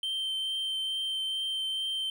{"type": "tone with vibrato", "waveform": "triangle", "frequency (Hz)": 3122, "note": "G7", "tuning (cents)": -8, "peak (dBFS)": -28, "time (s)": [0.03, 2.1], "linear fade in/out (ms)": 2, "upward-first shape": "triangle", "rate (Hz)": 2.3, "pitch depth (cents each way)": 10, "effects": []}